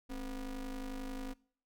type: ring-modulated tone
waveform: square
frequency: 120.4 Hz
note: B2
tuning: 44 cents flat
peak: -37 dBFS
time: 0.09-1.34 s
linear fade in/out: 20 ms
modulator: 146 Hz
effects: noise-tail reverb RT60 0.5 s tail -23 dB re dry